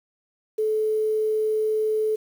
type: tone with quantisation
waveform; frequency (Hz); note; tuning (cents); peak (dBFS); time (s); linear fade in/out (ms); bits
sine; 432.9; A4; -28; -20; 0.58-2.16; 10; 8
effects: none